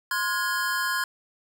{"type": "chord", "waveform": "square", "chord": "F minor", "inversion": "second", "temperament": "equal with one note detuned", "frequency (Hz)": [1046.5, 1427.1, 1661.2], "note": ["C6", "F6", "Ab6"], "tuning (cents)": [0, 37, 0], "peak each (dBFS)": [-30, -30, -29], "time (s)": [0.11, 1.04], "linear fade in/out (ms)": 2, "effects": []}